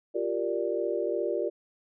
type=chord; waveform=sine; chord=G minor seventh; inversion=third; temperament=equal; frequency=349.2 / 392 / 466.2 / 587.3 Hz; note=F4 / G4 / Bb4 / D5; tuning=0 / 0 / 0 / 0 cents; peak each=-32 dBFS; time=0.14-1.5 s; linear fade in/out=20 ms; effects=none